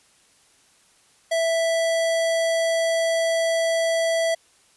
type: tone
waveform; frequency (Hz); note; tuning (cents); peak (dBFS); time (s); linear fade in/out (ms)
square; 659.3; E5; 0; -20; 1.31-4.35; 10
effects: white hiss -58 dBFS RMS until 4.76 s + resampled to 24000 Hz